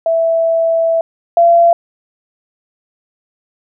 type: tone pair in turn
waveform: sine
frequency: 659.3 / 681.8 Hz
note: E5 / F5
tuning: 0 / -42 cents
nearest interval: minor second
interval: 58 cents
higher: second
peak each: -10 / -5 dBFS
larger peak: second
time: 0.06-1.01 / 1.37-1.73 s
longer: first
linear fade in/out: 2 ms
effects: none